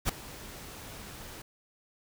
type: noise with ADSR envelope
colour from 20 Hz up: pink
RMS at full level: -26 dBFS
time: 0.05-1.42 s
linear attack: 42 ms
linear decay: 3 ms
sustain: -19 dB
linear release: 6 ms
effects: none